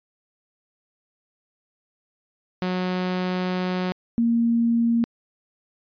sawtooth / sine tone pair in turn, 182.8 / 232.8 Hz, F#3 / A#3, -21 / -2 cents, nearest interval major third, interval 419 cents, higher second, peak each -19 / -17 dBFS, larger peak second, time 2.62-3.92 / 4.18-5.04 s, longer first, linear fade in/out 0 ms, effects resampled to 11025 Hz

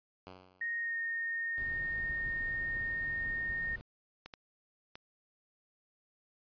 5% pulse tone with exponential decay, 92.5 Hz, F#2, in tune, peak -35 dBFS, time 0.27-0.87 s, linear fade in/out 0 ms, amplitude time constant 130 ms
sine tone with pitch glide, 1862 to 1841.7 Hz, A#6 to A#6, -2 to -21 cents, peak -33 dBFS, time 0.61-3.76 s, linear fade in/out 5 ms, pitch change -19 cents, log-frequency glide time 0.8-0.97 s
brown noise, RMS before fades -46 dBFS, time 1.58-3.81 s, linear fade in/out 0 ms
clicks, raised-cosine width 0.2 ms, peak -28 dBFS, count 3, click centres 4.26 / 4.338 / 4.955 s
effects resampled to 11025 Hz

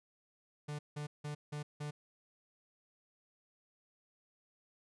45% pulse tone bursts, 148 Hz, D3, 14 cents sharp, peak -39 dBFS, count 5, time 0.68-1.91 s, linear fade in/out 10 ms, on 110 ms, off 170 ms, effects resampled to 24000 Hz

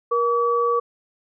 sine tone pair together, 474.5 / 1144 Hz, A#4 / D6, +31 / -46 cents, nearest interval octave + minor third, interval 1523 cents, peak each -20 dBFS, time 0.11-0.8 s, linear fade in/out 10 ms, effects none

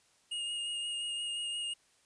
square tone with vibrato, 2852 Hz, F7, 36 cents sharp, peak -35 dBFS, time 0.31-1.74 s, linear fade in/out 10 ms, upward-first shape sine, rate 5.7 Hz, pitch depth 14 cents each way, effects white hiss -68 dBFS RMS until 2.05 s + resampled to 22050 Hz

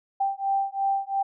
sine beating tone pair, 784 / 786.9 Hz, G5 / G5, 0 / +6 cents, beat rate 2.9 Hz, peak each -26 dBFS, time 0.2-1.23 s, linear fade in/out 10 ms, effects none

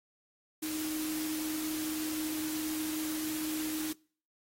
sine tone in noise, 311.1 Hz, D#4, in tune, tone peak -34 dBFS, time 0.62-3.93 s, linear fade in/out 10 ms, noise white, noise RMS -40 dBFS, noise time 0.62-3.93 s, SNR +3 dB, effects noise-tail reverb RT60 0.5 s tail -26 dB re dry + AAC 48 kbps

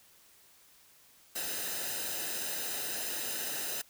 white noise with comb filter, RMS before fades -36 dBFS, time 1.35-3.82 s, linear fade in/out 10 ms, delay 0.89 ms, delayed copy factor -0.65, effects white hiss -61 dBFS RMS until 3.89 s

